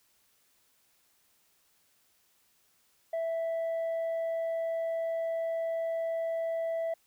sine tone with tanh clipping, 659.3 Hz, E5, in tune, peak -30 dBFS, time 3.13-6.94 s, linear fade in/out 5 ms, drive 2 dB, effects white hiss -69 dBFS RMS until 7.06 s

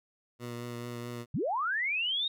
15% pulse tone with vibrato, 120 Hz, B2, 49 cents flat, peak -31 dBFS, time 0.39-1.26 s, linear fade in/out 50 ms, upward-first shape triangle, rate 4.6 Hz, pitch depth 20 cents each way
sine linear sweep, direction up, 97.2 to 3773 Hz, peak -28 dBFS, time 1.34-2.28 s, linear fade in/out 5 ms
effects none

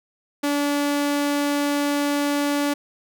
sawtooth tone, 288 Hz, D4, 34 cents flat, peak -16 dBFS, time 0.43-2.74 s, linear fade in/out 10 ms, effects none

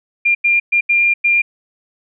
sine tone bursts at uneven times, 2398 Hz, D7, 36 cents sharp, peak -10 dBFS, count 5, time 0.25-0.35 / 0.44-0.6 / 0.72-0.81 / 0.89-1.14 / 1.24-1.42 s, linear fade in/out 10 ms, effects none

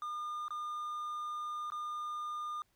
triangle tone with dropouts, 1211 Hz, D#6, 47 cents flat, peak -35 dBFS, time 0.02-2.62 s, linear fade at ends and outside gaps 1 ms, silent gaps 0.482-0.506 / 1.702-1.72 s, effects pink hiss -75 dBFS RMS until 2.75 s

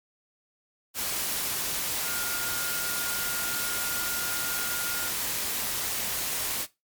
sine tone in noise, 1418 Hz, F6, 26 cents sharp, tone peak -35 dBFS, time 2.03-5.11 s, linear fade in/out 50 ms, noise white, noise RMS -30 dBFS, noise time 0.94-6.67 s, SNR -8 dB, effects noise-tail reverb RT60 0.2 s tail -17 dB re dry + MP3 96 kbps

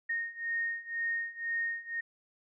sine beating tone pair, 1850 / 1852 Hz, A#6 / A#6, -14 / -12 cents, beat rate 2 Hz, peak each -36 / -34 dBFS, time 0.09-2.01 s, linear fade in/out 10 ms, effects none

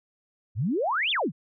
sine exponential two-way sweep, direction up then down, 88.7 to 3647 to 124.2 Hz, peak -23 dBFS, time 0.55-1.32 s, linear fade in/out 50 ms, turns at 1.11 s, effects none

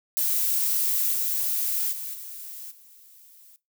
violet noise with level steps, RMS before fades -24 / -26 / -34 / -39 / -52 dBFS, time 0.17-3.56 s, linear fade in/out 0 ms, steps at 1.12 / 1.91 / 2.13 / 2.7 s, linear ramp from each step 20 ms, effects noise-tail reverb RT60 0.2 s tail -18 dB re dry

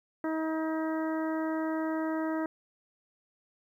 harmonic tone, 317.9 Hz, D#4, 37 cents sharp, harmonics 1 / 2 / 3 / 4 / 5 / 6, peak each -30 / -36 / -40 / -42 / -44 / -46 dBFS, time 0.24-2.46 s, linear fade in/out 2 ms, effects 11-bit

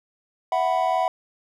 triangle chord, E suspended second, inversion none, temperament just, 659.3 / 741.7 / 988.9 Hz, E5 / F#5 / B5, 0 / +4 / +2 cents, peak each -23 / -20 / -24 dBFS, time 0.52-1.08 s, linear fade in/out 2 ms, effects none

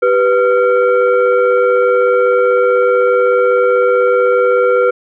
sine tone with frequency modulation, 494.4 Hz, B4, 2 cents sharp, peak -8 dBFS, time 0.02-4.91 s, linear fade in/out 10 ms, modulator 884 Hz, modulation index 0.83, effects none

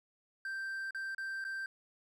triangle tone with dropouts, 1568 Hz, G6, in tune, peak -35 dBFS, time 0.45-1.66 s, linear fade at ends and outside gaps 2 ms, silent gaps 0.908-0.947 / 1.148-1.181 / 1.442-1.449 s, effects none

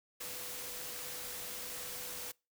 sine tone in noise, 493.9 Hz, B4, in tune, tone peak -54 dBFS, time 0.2-2.32 s, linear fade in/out 10 ms, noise white, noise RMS -43 dBFS, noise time 0.2-2.32 s, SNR -14 dB, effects noise-tail reverb RT60 0.3 s tail -26 dB re dry

